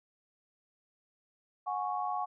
sine chord, F# suspended second, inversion none, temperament equal with one note detuned, 731.5 / 830.6 / 1108.7 Hz, F#5 / G#5 / C#6, -20 / 0 / 0 cents, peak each -35 / -36 / -36 dBFS, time 1.66-2.26 s, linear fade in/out 20 ms, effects none

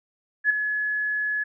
sine tone with ADSR envelope, 1700 Hz, G#6, 40 cents sharp, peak -14 dBFS, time 0.44-1.44 s, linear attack 59 ms, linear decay 9 ms, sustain -9 dB, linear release 13 ms, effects none

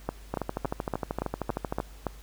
two click trains, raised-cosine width 1 ms, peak -15 / -14 dBFS, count 20 / 8, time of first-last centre 0.34-1.802 / 0.09-2.067 s, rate 13 / 3.54 Hz, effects added 50 Hz sine -45 dBFS peak until 2.22 s + pink hiss -54 dBFS RMS until 2.22 s

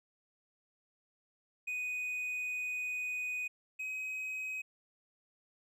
triangle tone pair in turn, 2489 / 2530 Hz, D#7 / D#7, 0 / +28 cents, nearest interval unison, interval 28 cents, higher second, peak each -33 / -35 dBFS, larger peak first, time 1.67-3.48 / 3.79-4.62 s, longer first, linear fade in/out 10 ms, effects none

